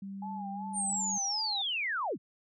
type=tone; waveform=sine; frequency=196 Hz; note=G3; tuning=in tune; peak=-38 dBFS; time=0.02-1.18 s; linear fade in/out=5 ms
type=tone with vibrato; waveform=sine; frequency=831 Hz; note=G#5; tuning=1 cent sharp; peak=-38 dBFS; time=0.22-1.62 s; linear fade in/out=5 ms; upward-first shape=sine; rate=2.7 Hz; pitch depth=90 cents each way
type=linear sweep; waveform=sine; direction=down; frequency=9050 to 102.3 Hz; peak=-30 dBFS; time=0.73-2.18 s; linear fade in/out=50 ms
effects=none